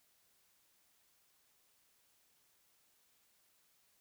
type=silence; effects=white hiss -73 dBFS RMS until 4 s